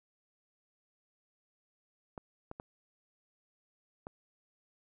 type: clicks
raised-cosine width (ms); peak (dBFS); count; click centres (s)
1; -28; 4; 2.178 / 2.514 / 2.599 / 4.069
effects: none